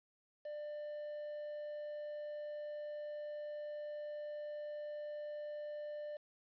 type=tone with quantisation; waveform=triangle; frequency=595 Hz; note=D5; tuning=22 cents sharp; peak=-40 dBFS; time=0.45-6.17 s; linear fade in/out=5 ms; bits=10; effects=resampled to 11025 Hz